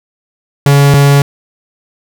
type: tone pair in turn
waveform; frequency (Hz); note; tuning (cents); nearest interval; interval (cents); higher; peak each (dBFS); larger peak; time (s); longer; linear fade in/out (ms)
45% pulse; 141.2 / 141.2; C#3 / C#3; +32 / +32; unison; 0; neither; -4; neither; 0.66-0.94 / 0.94-1.22; neither; 2
effects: none